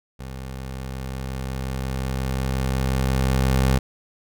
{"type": "tone with level ramp", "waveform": "20% pulse", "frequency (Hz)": 65.6, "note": "C2", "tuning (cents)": 5, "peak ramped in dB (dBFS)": [-28, -11], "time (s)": [0.19, 3.79], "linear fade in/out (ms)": 10, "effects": []}